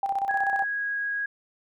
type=tone with tremolo; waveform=sine; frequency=789 Hz; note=G5; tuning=11 cents sharp; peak=-22 dBFS; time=0.03-0.64 s; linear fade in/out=2 ms; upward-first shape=square; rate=16 Hz; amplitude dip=60%
type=tone with pitch glide; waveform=sine; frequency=1661.2 to 1648.8 Hz; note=G#6 to G#6; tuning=0 to -13 cents; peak=-26 dBFS; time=0.29-1.26 s; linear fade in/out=5 ms; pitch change=-13 cents; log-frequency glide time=0.45-0.89 s
effects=none